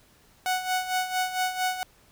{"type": "tone with tremolo", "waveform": "sawtooth", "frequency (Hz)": 740, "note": "F#5", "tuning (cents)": 0, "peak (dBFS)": -19, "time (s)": [0.46, 1.83], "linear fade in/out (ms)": 0, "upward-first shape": "sine", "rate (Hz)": 4.4, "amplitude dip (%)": 70, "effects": ["pink hiss -59 dBFS RMS until 2.11 s"]}